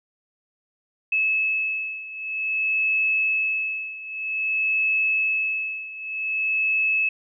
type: beating tone pair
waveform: sine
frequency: 2596 / 2596.52 Hz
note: E7 / E7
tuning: -27 / -27 cents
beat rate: 0.52 Hz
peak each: -23 / -26 dBFS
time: 1.12-7.09 s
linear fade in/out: 5 ms
effects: none